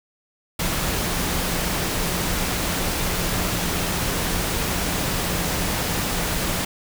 sine tone in noise, 176.8 Hz, F3, 22 cents sharp, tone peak -32 dBFS, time 0.59-6.65 s, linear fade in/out 5 ms, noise pink, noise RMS -24 dBFS, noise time 0.59-6.65 s, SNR -11 dB, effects none

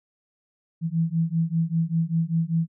sine beating tone pair, 162.2 / 167.3 Hz, E3 / E3, -28 / +26 cents, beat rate 5.1 Hz, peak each -24 dBFS, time 0.81-2.68 s, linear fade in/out 50 ms, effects none

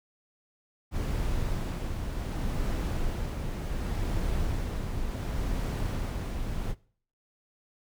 brown noise with tremolo, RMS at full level -29 dBFS, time 0.91-6.75 s, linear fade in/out 50 ms, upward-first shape sine, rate 0.68 Hz, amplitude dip 35%, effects noise-tail reverb RT60 0.5 s tail -22 dB re dry

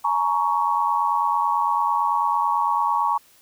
sine tone cluster, 848 / 937 / 1116 Hz, G#5 / A#5 / C#6, +36 / +9 / +11 cents, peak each -25 / -22 / -22 dBFS, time 0.04-3.18 s, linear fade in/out 10 ms, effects white hiss -55 dBFS RMS until 3.41 s

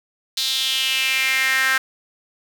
sawtooth tone with high-pass filter sweep, 263.9 Hz, C4, 15 cents sharp, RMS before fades -20 dBFS, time 0.37-1.78 s, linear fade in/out 5 ms, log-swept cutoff 4000 to 1600 Hz, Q 4.3, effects 7-bit

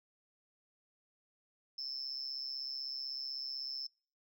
sine tone with amplitude modulation, 5274 Hz, E8, in tune, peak -34 dBFS, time 1.78-3.87 s, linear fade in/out 5 ms, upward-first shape sine, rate 136 Hz, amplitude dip 90%, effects noise-tail reverb RT60 0.4 s tail -26 dB re dry + tanh soft clip ceiling -31 dBFS

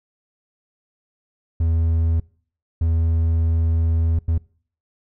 triangle tone bursts at uneven times, 82 Hz, E2, 9 cents flat, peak -14 dBFS, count 3, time 1.6-2.2 / 2.81-4.19 / 4.28-4.38 s, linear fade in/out 5 ms, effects noise-tail reverb RT60 0.5 s tail -24 dB re dry

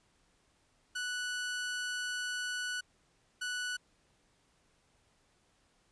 sawtooth tone bursts at uneven times, 1480 Hz, F#6, in tune, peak -31 dBFS, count 2, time 0.95-2.81 / 3.41-3.77 s, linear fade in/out 10 ms, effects pink hiss -71 dBFS RMS until 5.91 s + resampled to 22050 Hz

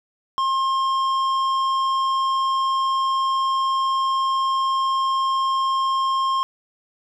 sine tone with tanh clipping, 1066 Hz, C6, 32 cents sharp, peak -20 dBFS, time 0.38-6.43 s, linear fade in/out 0 ms, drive 10 dB, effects none

